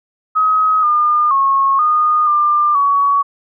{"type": "tone with pitch steps", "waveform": "sine", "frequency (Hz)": [1268, 1210, 1092, 1227, 1194, 1126], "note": ["D#6", "D#6", "C#6", "D#6", "D6", "C#6"], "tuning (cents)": [32, -49, -26, -25, 28, 27], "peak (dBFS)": -10, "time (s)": [0.35, 3.23], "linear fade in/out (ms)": 20, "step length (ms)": 480, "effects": []}